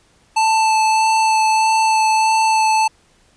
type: tone with vibrato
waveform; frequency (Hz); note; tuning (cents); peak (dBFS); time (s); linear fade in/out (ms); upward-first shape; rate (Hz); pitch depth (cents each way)
square; 880; A5; 0; -13; 0.36-2.88; 10; sine; 1.6; 10
effects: pink hiss -55 dBFS RMS until 3.36 s + resampled to 22050 Hz